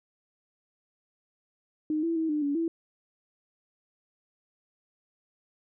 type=tone with pitch steps; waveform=sine; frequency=307.7 / 332.4 / 321.7 / 300.3 / 285.2 / 330.8 Hz; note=D#4 / E4 / E4 / D4 / C#4 / E4; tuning=-19 / +15 / -42 / +39 / +49 / +6 cents; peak=-25 dBFS; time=1.9-2.68 s; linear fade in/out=2 ms; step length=130 ms; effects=none